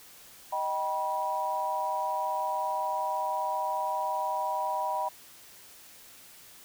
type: chord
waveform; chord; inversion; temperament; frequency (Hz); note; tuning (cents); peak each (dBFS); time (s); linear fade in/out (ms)
sine; Eb augmented; none; just; 622.3 / 777.8 / 972.3; Eb5 / G5 / B5; 0 / -14 / -27; -35 / -33 / -30; 0.52-5.09; 10
effects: white hiss -52 dBFS RMS until 6.64 s